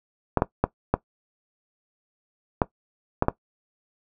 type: clicks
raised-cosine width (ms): 1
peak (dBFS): -4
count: 7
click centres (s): 0.373 / 0.421 / 0.64 / 0.94 / 2.618 / 3.224 / 3.284
effects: noise-tail reverb RT60 0.1 s tail -17 dB re dry